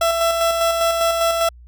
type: tone with tremolo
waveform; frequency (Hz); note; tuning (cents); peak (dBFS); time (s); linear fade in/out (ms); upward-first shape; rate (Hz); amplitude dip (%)
30% pulse; 668; E5; +23; -12; 0.01-1.49; 5; square; 5; 35
effects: added 60 Hz sine -40 dBFS peak until 1.67 s